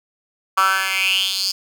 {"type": "tone with high-pass filter sweep", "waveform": "10% pulse", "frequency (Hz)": 190.8, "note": "G3", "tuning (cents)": -47, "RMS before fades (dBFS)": -19, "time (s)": [0.57, 1.52], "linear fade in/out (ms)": 10, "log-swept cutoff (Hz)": [1200, 5000], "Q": 6.5, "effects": []}